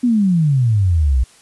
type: exponential sweep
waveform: sine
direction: down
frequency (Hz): 253.7 to 59.2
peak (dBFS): -11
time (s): 0.03-1.24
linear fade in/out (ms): 10
effects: white hiss -48 dBFS RMS until 1.41 s + resampled to 24000 Hz